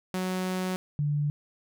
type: tone pair in turn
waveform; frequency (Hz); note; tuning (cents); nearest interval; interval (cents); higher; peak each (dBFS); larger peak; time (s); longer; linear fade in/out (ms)
sawtooth / sine; 185 / 146.83; F#3 / D3; 0 / 0; major third; 400; first; -24; neither; 0.14-0.76 / 0.99-1.3; first; 0
effects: none